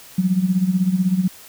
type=tone with tremolo; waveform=sine; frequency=185 Hz; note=F#3; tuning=in tune; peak=-12 dBFS; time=0.18-1.28 s; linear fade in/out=5 ms; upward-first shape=sine; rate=16 Hz; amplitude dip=75%; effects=white hiss -43 dBFS RMS until 1.48 s